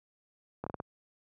slowing click train, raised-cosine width 1 ms, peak -22 dBFS, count 5, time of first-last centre 0.64-0.801 s, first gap 25 ms, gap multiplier 1.33, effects high-pass 80 Hz 12 dB/octave

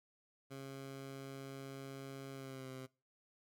15% pulse tone with pitch glide, 136 to 130.91 Hz, C#3 to C3, -33 to +1 cents, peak -40 dBFS, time 0.5-2.87 s, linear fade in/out 20 ms, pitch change -66 cents, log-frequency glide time 2.32-2.69 s, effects noise-tail reverb RT60 0.3 s tail -22 dB re dry

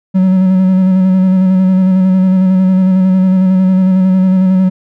triangle tone with vibrato, 187.1 Hz, F#3, 20 cents sharp, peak -4 dBFS, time 0.14-4.7 s, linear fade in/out 20 ms, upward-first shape square, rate 11 Hz, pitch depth 21 cents each way, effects none

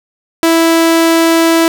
sawtooth tone, 329.6 Hz, E4, in tune, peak -3 dBFS, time 0.43-1.68 s, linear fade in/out 0 ms, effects none

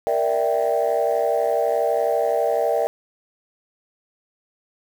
sine chord, E half-diminished seventh, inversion second, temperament equal, 466.2 / 587.3 / 659.3 / 784 Hz, Bb4 / D5 / E5 / G5, 0 / 0 / 0 / 0 cents, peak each -22 / -22 / -22 / -24 dBFS, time 0.07-2.87 s, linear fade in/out 0 ms, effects tanh soft clip ceiling -11 dBFS + 7-bit

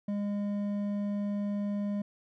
triangle tone with hard clipping, 203.9 Hz, G#3, 32 cents flat, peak -31 dBFS, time 0.08-2.02 s, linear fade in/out 5 ms, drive 10 dB, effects none

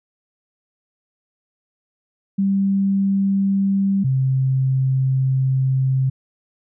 sine tone pair in turn, 196 / 132.14 Hz, G3 / C3, 0 / +17 cents, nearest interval perfect fifth, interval 683 cents, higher first, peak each -15 dBFS, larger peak neither, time 2.38-4.04 / 4.04-6.1 s, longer second, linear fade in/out 10 ms, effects none

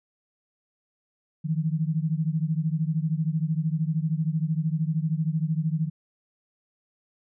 sine beating tone pair, 154.3 / 167.3 Hz, D#3 / E3, -14 / +26 cents, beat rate 13 Hz, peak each -25 / -27 dBFS, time 1.44-5.9 s, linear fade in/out 20 ms, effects none

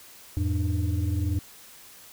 sine tone cluster, 84.9 / 105.9 / 297.4 Hz, F2 / G#2 / D4, -48 / +34 / +22 cents, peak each -24 / -27 / -31 dBFS, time 0.37-1.39 s, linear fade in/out 0 ms, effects tanh soft clip ceiling -18 dBFS + white hiss -49 dBFS RMS until 2.12 s

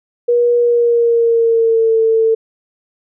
sine tone with pitch glide, 479.8 to 447.7 Hz, A#4 to A4, +50 to +30 cents, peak -9 dBFS, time 0.28-2.35 s, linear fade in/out 10 ms, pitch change -120 cents, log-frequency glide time 0.57-1.96 s, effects none

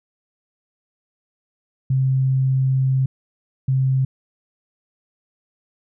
sine tone bursts at uneven times, 132.2 Hz, C3, 18 cents sharp, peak -15 dBFS, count 2, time 1.9-3.06 / 3.68-4.05 s, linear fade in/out 5 ms, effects none

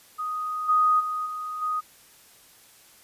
sine tone with level steps, 1246 Hz, D#6, 2 cents sharp, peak -27 / -17 / -26 / -30 / -24 dBFS, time 0.18-1.81 s, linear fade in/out 20 ms, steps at 0.68 / 0.99 / 1.25 / 1.61 s, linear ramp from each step 20 ms, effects white hiss -54 dBFS RMS until 3.03 s + resampled to 32000 Hz

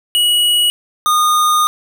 square tone pair in turn, 2916 / 1226 Hz, F#7 / D#6, -26 / -26 cents, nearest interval octave + minor third, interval 1500 cents, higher first, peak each -11 dBFS, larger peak neither, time 0.15-0.7 / 1.06-1.67 s, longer second, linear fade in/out 0 ms, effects none

